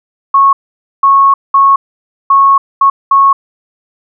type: tone bursts at uneven times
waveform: sine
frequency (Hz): 1100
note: C#6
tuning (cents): -14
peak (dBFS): -3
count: 6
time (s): 0.34-0.53 / 1.03-1.34 / 1.54-1.76 / 2.3-2.58 / 2.81-2.9 / 3.11-3.33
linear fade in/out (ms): 5
effects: none